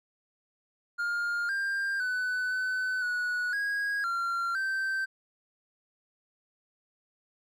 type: tone with pitch steps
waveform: triangle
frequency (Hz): 1411 / 1594 / 1499 / 1510 / 1467 / 1645 / 1377 / 1556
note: F6 / G6 / F#6 / F#6 / F#6 / G#6 / F6 / G6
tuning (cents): +17 / +28 / +22 / +35 / -15 / -17 / -25 / -13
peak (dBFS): -26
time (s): 0.98-5.06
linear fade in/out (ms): 20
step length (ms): 510
effects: none